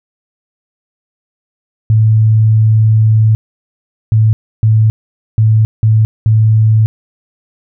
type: tone bursts at uneven times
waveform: sine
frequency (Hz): 109.7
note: A2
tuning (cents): -5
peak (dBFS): -5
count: 6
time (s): 1.9-3.35 / 4.12-4.33 / 4.63-4.9 / 5.38-5.65 / 5.83-6.05 / 6.26-6.86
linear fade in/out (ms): 0
effects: none